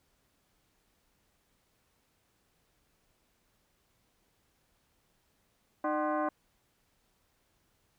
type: tone with frequency modulation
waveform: sine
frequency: 146.83 Hz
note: D3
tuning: in tune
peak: -28 dBFS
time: 5.84-6.29 s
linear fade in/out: 5 ms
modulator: 453 Hz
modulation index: 2.4
effects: pink hiss -73 dBFS RMS until 7.98 s